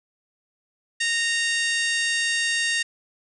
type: harmonic tone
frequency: 926 Hz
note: A#5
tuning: 12 cents flat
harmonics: 2 / 3 / 4 / 5 / 6 / 7 / 8 / 9 / 10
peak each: -24 / -28 / -30 / -32 / -34 / -35 / -36 / -37 / -38 dBFS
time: 1-2.83 s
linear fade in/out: 10 ms
effects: none